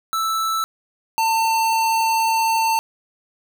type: tone pair in turn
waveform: square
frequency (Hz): 1318.5 / 898.2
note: E6 / A5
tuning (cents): 0 / +35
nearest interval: perfect fifth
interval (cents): 665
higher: first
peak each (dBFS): -20 / -17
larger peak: second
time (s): 0.13-0.64 / 1.18-2.79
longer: second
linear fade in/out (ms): 0
effects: none